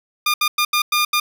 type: tone bursts at uneven times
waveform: 15% pulse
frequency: 1209 Hz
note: D6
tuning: 50 cents sharp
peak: -9 dBFS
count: 6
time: 0.26-0.34 / 0.41-0.48 / 0.58-0.65 / 0.73-0.82 / 0.92-1.05 / 1.13-1.2 s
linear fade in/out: 5 ms
effects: none